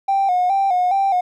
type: tone with vibrato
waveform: triangle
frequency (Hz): 753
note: F#5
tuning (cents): +30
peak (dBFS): -11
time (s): 0.08-1.21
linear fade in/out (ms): 10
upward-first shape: square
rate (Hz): 2.4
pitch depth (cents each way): 71
effects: tanh soft clip ceiling -11 dBFS